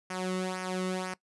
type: tone with flanger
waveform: sawtooth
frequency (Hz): 185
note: F#3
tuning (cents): 0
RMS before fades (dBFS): -33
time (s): 0.1-1.14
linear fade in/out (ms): 5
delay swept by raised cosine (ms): 0.25 to 1.25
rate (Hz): 2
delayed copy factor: -0.7
effects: noise-tail reverb RT60 0.1 s tail -21 dB re dry + resampled to 24000 Hz